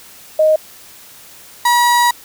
sine / 35% pulse tone pair in turn, 623 / 962.4 Hz, D#5 / B5, +2 / -45 cents, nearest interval minor sixth, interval 753 cents, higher second, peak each -8 dBFS, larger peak neither, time 0.39-0.56 / 1.65-2.11 s, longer second, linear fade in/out 5 ms, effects white hiss -40 dBFS RMS until 2.24 s

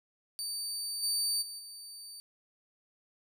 25% pulse tone with level steps, 4603 Hz, D8, 36 cents flat, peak -30 / -24 / -36 / -40 dBFS, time 0.39-2.2 s, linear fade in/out 0 ms, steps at 1.02 / 1.41 / 1.58 s, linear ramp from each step 20 ms, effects none

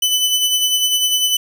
sawtooth tone with tremolo, 3002 Hz, F#7, 24 cents sharp, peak -9 dBFS, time 0.02-1.37 s, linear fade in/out 5 ms, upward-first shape sine, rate 10 Hz, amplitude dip 45%, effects none

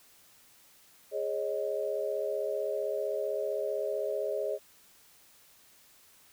sine chord, Ab suspended fourth, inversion none, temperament equal with one note detuned, 415.3 / 546.7 / 622.3 Hz, Ab4 / Db5 / Eb5, 0 / -24 / 0 cents, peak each -34 dBFS, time 1.11-4.59 s, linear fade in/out 50 ms, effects white hiss -60 dBFS RMS until 6.32 s

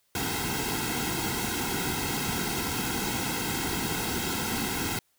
pink noise with comb filter, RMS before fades -30 dBFS, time 0.15-4.99 s, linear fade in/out 2 ms, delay 1.7 ms, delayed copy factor -0.95, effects white hiss -70 dBFS RMS until 5.18 s

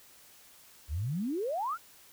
sine exponential sweep, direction up, 65.1 to 1480 Hz, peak -30 dBFS, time 0.88-1.78 s, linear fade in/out 50 ms, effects white hiss -57 dBFS RMS until 2.12 s

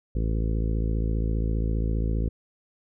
harmonic tone, 55 Hz, A1, in tune, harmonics 1 / 2 / 3 / 4 / 5 / 6 / 7 / 8 / 9, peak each -24 / -30 / -34 / -36 / -38 / -40 / -41 / -42 / -43 dBFS, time 0.15-2.29 s, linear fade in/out 5 ms, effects none

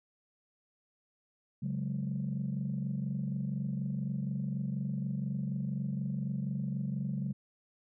sine chord, C# suspended fourth, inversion none, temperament equal with one note detuned, 138.59 / 185 / 209.1 Hz, C#3 / F#3 / G#3, 0 / 0 / +12 cents, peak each -34 / -36 / -37 dBFS, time 1.62-7.33 s, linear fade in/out 10 ms, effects tanh soft clip ceiling -25 dBFS

